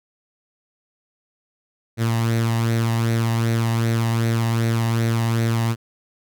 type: tone with flanger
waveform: sawtooth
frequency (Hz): 114.7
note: A#2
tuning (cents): -28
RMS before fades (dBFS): -20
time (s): 1.97-5.76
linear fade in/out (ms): 50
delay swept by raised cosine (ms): 0.49 to 1.08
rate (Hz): 2.6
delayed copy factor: +0.55
effects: none